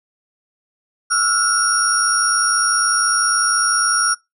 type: tone cluster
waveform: sine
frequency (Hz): 1334 / 1434 / 5590 / 9640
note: E6 / F6 / F8 / D9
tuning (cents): +20 / +45 / +1 / +44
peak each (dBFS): -19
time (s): 1.1-4.15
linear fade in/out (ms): 20
effects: noise-tail reverb RT60 0.2 s tail -25 dB re dry + tanh soft clip ceiling -4 dBFS